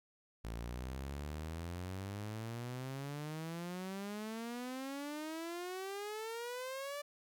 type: exponential sweep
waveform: sawtooth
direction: up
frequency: 54.8 to 587.3 Hz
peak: -37 dBFS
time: 0.44-7.02 s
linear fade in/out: 10 ms
effects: 13-bit